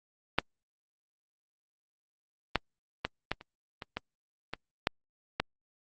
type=clicks; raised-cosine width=0.3 ms; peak=-7 / -8 / -12 / -13 / -30 / -22 / -17 / -18 / -8 / -10 dBFS; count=10; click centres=0.386 / 2.557 / 3.05 / 3.316 / 3.411 / 3.822 / 3.97 / 4.536 / 4.871 / 5.4 s; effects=Opus 32 kbps